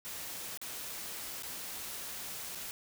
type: noise with dropouts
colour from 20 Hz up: white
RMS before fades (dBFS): -42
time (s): 0.05-2.71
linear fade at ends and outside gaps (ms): 0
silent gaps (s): 0.574-0.615 / 1.424-1.433 / 2.55-2.555
effects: none